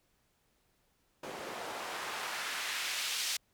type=noise with band-pass filter sweep; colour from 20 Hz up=white; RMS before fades=-38 dBFS; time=1.23-3.37 s; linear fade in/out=5 ms; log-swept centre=420 to 4100 Hz; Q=0.91; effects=pink hiss -74 dBFS RMS until 3.53 s